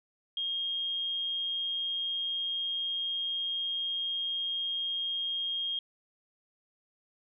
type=tone; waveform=sine; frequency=3238 Hz; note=G#7; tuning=45 cents flat; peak=-30 dBFS; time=0.37-5.79 s; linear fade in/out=2 ms; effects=none